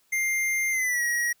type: tone with pitch glide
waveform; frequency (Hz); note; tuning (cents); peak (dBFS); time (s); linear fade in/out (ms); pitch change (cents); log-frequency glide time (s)
square; 2100 to 1903.6; C7 to A#6; +6 to +36; -24; 0.12-1.33; 10; -170; 0.71-1.03
effects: white hiss -66 dBFS RMS until 1.4 s